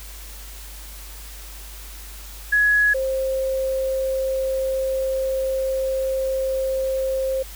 sine tone pair in turn, 1680 / 529.2 Hz, G#6 / C5, +19 / +20 cents, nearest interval octave + minor sixth, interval 1999 cents, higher first, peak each -14 / -20 dBFS, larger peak first, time 2.52-2.94 / 2.94-7.43 s, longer second, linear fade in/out 10 ms, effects added 50 Hz sine -37 dBFS peak until 7.55 s + white hiss -41 dBFS RMS until 7.55 s

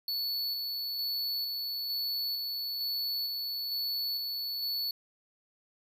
square tone with tremolo, 4435 Hz, C#8, in tune, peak -31 dBFS, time 0.08-4.91 s, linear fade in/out 2 ms, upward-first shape square, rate 1.1 Hz, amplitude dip 25%, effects 11-bit

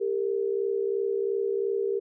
sine tone pair together, 397.2 / 460.1 Hz, G4 / A#4, +23 / -23 cents, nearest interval minor third, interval 254 cents, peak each -26 / -29 dBFS, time 0-2 s, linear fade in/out 20 ms, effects none

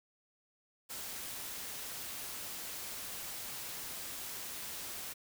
white noise, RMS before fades -43 dBFS, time 0.89-5.14 s, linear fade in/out 20 ms, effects none

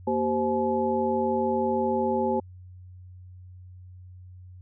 sine tone cluster, 233.6 / 386.4 / 520 / 854 Hz, A#3 / G4 / C5 / G#5, +4 / -25 / -11 / +48 cents, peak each -28 dBFS, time 0.07-2.4 s, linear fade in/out 5 ms, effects added 91 Hz sine -43 dBFS peak until 4.61 s

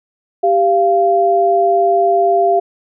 sine tone pair together, 393.3 / 691 Hz, G4 / F5, +6 / -19 cents, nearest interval minor seventh, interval 975 cents, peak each -14 / -11 dBFS, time 0.43-2.6 s, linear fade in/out 10 ms, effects none

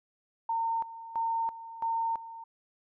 sine tone with tremolo, 912 Hz, A#5, 38 cents flat, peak -27 dBFS, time 0.49-2.44 s, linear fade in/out 5 ms, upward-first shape square, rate 1.5 Hz, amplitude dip 80%, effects none

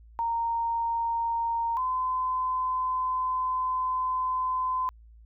sine tone pair in turn, 926 / 1022.5 Hz, A#5 / C6, -12 / -40 cents, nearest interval major second, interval 172 cents, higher second, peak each -25 dBFS, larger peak neither, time 0.19-1.77 / 1.77-4.89 s, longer second, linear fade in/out 0 ms, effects added 56 Hz sine -49 dBFS peak until 5.25 s

